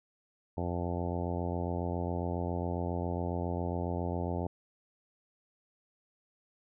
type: harmonic tone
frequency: 87.31 Hz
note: F2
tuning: in tune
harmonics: 1 / 2 / 3 / 4 / 5 / 6 / 7 / 8 / 9 / 10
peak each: -35 / -38 / -40 / -41 / -42 / -43 / -43 / -44 / -45 / -45 dBFS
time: 0.57-4.47 s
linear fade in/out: 5 ms
effects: none